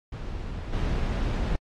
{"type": "noise with level steps", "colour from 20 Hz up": "brown", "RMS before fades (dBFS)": [-34, -26], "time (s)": [0.12, 1.56], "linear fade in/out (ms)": 5, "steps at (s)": 0.72, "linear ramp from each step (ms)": 20, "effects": ["low-pass 5000 Hz 12 dB/octave", "AAC 48 kbps"]}